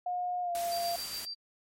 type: tone with pitch glide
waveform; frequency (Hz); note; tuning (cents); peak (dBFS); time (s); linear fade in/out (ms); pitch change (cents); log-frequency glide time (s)
sine; 718 to 689.9; F5 to F5; +48 to -21; -30; 0.06-0.96; 5; -69; 0.42-0.54
type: noise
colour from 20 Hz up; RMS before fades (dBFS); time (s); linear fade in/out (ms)
white; -41; 0.55-1.25; 0
type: tone with tremolo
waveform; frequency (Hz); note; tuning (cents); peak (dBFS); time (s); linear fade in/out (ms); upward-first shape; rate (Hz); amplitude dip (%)
sine; 4693; D8; -2; -36; 0.71-1.35; 20; square; 7.2; 45
effects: MP3 64 kbps